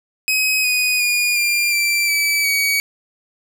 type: tone with pitch steps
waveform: sawtooth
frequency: 2534 / 2486 / 2439 / 2393 / 2348 / 2304 / 2260 Hz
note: D#7 / D#7 / D#7 / D7 / D7 / D7 / C#7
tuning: +31 / -2 / -35 / +32 / -1 / -34 / +33 cents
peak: -12 dBFS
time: 0.28-2.8 s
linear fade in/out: 0 ms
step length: 360 ms
effects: none